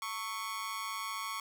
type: tone with amplitude modulation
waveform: sawtooth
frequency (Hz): 1108.7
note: C#6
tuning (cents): 0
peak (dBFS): -29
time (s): 0.02-1.4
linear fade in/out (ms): 2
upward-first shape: sine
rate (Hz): 205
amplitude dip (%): 80
effects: none